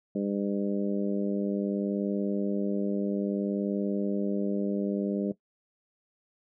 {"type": "harmonic tone", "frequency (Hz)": 100.6, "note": "G2", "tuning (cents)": 45, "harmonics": [2, 3, 4, 5, 6], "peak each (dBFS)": [-29, -33, -35, -37, -39], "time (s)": [0.15, 5.32], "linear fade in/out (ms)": 5, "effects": ["noise-tail reverb RT60 0.1 s tail -17 dB re dry"]}